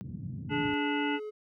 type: band-pass noise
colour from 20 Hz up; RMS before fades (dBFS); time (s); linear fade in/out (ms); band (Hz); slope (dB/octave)
pink; -39; 0.01-0.74; 0; 110 to 190; 24
type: harmonic tone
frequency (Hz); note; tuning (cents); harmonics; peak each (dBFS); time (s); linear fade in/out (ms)
290.9; D4; -16; 1 / 3 / 5 / 7 / 9 / 10; -30 / -35 / -37 / -38 / -40 / -40; 0.49-1.2; 50
type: tone with pitch glide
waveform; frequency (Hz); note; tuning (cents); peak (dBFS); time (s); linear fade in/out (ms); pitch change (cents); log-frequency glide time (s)
triangle; 421.2 to 425.1; G#4 to G#4; +24 to +40; -34; 0.5-1.31; 20; +16; 0.86-1.2
effects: none